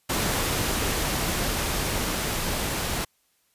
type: noise with level ramp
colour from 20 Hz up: pink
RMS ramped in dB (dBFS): -25 to -28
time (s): 0.09-3.05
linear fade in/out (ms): 10
effects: white hiss -68 dBFS RMS until 3.54 s + resampled to 32000 Hz